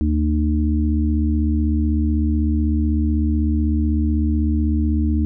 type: harmonic tone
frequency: 76 Hz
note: D#2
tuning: 40 cents flat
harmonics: 1 / 3 / 4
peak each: -17 / -22 / -23 dBFS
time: 0.01-5.25 s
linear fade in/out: 0 ms
effects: none